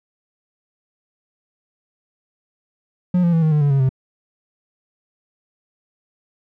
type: tone with pitch steps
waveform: triangle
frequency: 179.4 / 171.6 / 164.13 / 156.99 / 150.16 / 143.63 / 137.38 / 131.4 Hz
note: F3 / F3 / E3 / D#3 / D3 / D3 / C#3 / C3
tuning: +47 / -30 / -7 / +16 / +39 / -38 / -15 / +8 cents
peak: -11 dBFS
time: 3.14-3.892 s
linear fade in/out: 5 ms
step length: 94 ms
effects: none